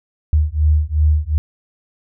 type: beating tone pair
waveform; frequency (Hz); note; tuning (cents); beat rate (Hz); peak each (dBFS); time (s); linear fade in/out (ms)
sine; 75 / 77.7; D2 / D#2; +37 / -2; 2.7; -15; 0.33-1.38; 0
effects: none